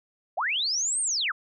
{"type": "linear two-way sweep", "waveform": "sine", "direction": "up then down", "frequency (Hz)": [565, 8860, 1098], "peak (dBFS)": -24, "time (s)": [0.37, 1.32], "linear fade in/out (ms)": 10, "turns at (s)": 1.01, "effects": []}